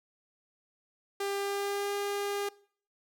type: tone with pitch glide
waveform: sawtooth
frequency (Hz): 398.5 to 404.3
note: G4 to G#4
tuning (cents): +28 to -46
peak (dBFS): -27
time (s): 1.2-2.49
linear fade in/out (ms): 5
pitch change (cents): +26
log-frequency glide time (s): 1.35-1.93
effects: noise-tail reverb RT60 0.5 s tail -21 dB re dry